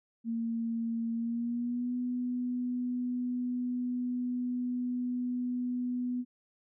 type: tone with pitch glide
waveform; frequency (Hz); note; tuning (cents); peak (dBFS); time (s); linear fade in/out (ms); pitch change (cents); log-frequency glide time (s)
sine; 229.6 to 247.5; A#3 to B3; -26 to +4; -30; 0.24-6.25; 50; +130; 1.13-1.95
effects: none